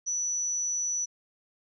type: tone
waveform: sine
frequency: 5930 Hz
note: F#8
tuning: 3 cents sharp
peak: -27 dBFS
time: 0.06-1.06 s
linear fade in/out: 20 ms
effects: none